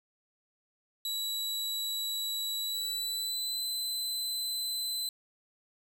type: tone with pitch glide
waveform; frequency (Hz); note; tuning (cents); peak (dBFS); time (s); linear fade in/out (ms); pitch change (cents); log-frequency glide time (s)
sawtooth; 3916 to 4035; B7 to B7; -15 to +36; -29; 1.05-5.09; 2; +51; 2.57-3.65
effects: none